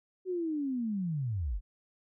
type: linear sweep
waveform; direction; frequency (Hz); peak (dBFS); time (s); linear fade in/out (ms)
sine; down; 378.2 to 36.71; -30; 0.25-1.61; 50
effects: none